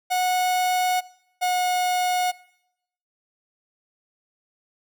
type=tone pair in turn; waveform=45% pulse; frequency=732 / 726.5 Hz; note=F#5 / F#5; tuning=-19 / -32 cents; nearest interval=unison; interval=13 cents; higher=first; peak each=-20 dBFS; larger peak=neither; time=0.1-1.01 / 1.41-2.32 s; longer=neither; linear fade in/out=20 ms; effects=noise-tail reverb RT60 0.8 s tail -21 dB re dry